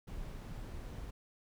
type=noise; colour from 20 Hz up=brown; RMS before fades=-44 dBFS; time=0.07-1.11 s; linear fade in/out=10 ms; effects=none